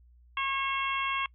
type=harmonic tone; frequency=544 Hz; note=C#5; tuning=33 cents flat; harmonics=2 / 3 / 4 / 5 / 6; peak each=-31 / -40 / -34 / -35 / -39 dBFS; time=0.37-1.26 s; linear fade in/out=2 ms; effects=noise-tail reverb RT60 0.1 s tail -25 dB re dry + added 60 Hz sine -55 dBFS peak until 1.34 s